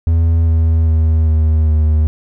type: tone with pitch steps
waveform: triangle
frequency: 82.41 / 81.09 / 79.79 / 78.51 / 77.25 Hz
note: E2 / E2 / D#2 / D#2 / D#2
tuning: 0 / -28 / +44 / +16 / -12 cents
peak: -7 dBFS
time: 0.07-2.07 s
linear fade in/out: 0 ms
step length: 400 ms
effects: none